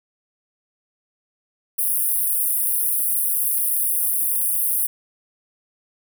pink high-pass noise, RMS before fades -21 dBFS, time 1.78-4.87 s, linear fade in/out 10 ms, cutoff 9400 Hz, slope 96 dB/octave, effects none

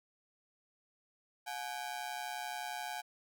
sawtooth ring-modulated tone, 785 Hz, G5, 2 cents sharp, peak -32 dBFS, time 1.46-3.02 s, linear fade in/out 20 ms, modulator 65.7 Hz, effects none

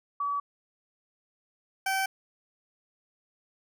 sine / 20% pulse tone pair in turn, 1142 / 770.8 Hz, D6 / G5, -49 / -29 cents, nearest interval perfect fifth, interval 680 cents, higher first, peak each -27 / -21 dBFS, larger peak second, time 0.2-0.4 / 1.86-2.06 s, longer neither, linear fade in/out 5 ms, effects none

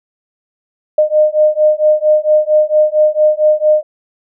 sine beating tone pair, 609 / 613.4 Hz, D#5 / D#5, -37 / -25 cents, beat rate 4.4 Hz, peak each -11 dBFS, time 0.98-3.83 s, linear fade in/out 5 ms, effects none

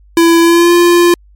square tone with pitch glide, 334.7 to 347.3 Hz, E4 to F4, +26 to -10 cents, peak -5 dBFS, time 0.17-1.14 s, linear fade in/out 2 ms, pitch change +64 cents, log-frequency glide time 0.41-0.73 s, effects added 50 Hz sine -40 dBFS peak until 1.35 s + MP3 64 kbps

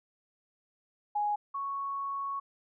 sine tone pair in turn, 830.6 / 1108.7 Hz, G#5 / C#6, 0 / 0 cents, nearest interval perfect fourth, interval 500 cents, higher second, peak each -27 / -32 dBFS, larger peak first, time 1.15-1.36 / 1.54-2.4 s, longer second, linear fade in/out 10 ms, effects none

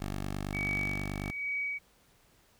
10% pulse tone, 49.27 Hz, G1, 10 cents sharp, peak -26 dBFS, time 0-1.31 s, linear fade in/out 10 ms
sine tone with tremolo, 2266 Hz, C#7, 37 cents sharp, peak -30 dBFS, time 0.53-1.79 s, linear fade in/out 20 ms, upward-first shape sine, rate 1.2 Hz, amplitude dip 85%
effects pink hiss -65 dBFS RMS until 2.59 s

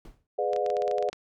brown noise with exponential decay, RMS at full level -41 dBFS, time 0.05-0.27 s, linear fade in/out 2 ms, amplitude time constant 47 ms
sine chord, G# diminished seventh, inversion none, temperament just, 415.3 / 498.4 / 598 / 717.6 Hz, G#4 / B4 / D5 / F5, 0 / +16 / +31 / +47 cents, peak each -30 dBFS, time 0.38-1.1 s, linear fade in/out 10 ms
clicks, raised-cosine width 0.2 ms, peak -23 dBFS, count 12, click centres 0.533 / 0.563 / 0.663 / 0.702 / 0.768 / 0.821 / 0.879 / 0.913 / 0.983 / 1.026 / 1.088 / 1.13 s
effects none

